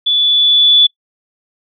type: tone with level ramp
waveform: sine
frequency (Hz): 3455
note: A7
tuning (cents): -32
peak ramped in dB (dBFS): -10 to -4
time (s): 0.06-0.87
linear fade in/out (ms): 10
effects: noise-tail reverb RT60 0.1 s tail -24 dB re dry